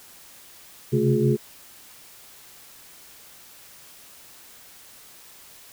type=tone cluster; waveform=sine; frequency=132.2 / 137.8 / 218 / 358.2 / 419.5 Hz; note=C3 / C#3 / A3 / F4 / G#4; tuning=+18 / -10 / -16 / +44 / +17 cents; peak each=-24 dBFS; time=0.92-1.37 s; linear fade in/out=20 ms; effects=white hiss -48 dBFS RMS until 5.72 s